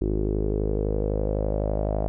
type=tone with low-pass filter sweep; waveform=sawtooth; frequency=51.9 Hz; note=G#1; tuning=in tune; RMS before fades=-25 dBFS; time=0.01-2.08 s; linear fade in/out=0 ms; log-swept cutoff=360 to 650 Hz; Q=5.3; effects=none